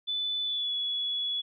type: tone with pitch glide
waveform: sine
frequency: 3494 to 3389 Hz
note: A7 to G#7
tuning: -13 to +34 cents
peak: -28 dBFS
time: 0.07-1.42 s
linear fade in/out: 20 ms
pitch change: -53 cents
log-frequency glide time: 0.44-0.74 s
effects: none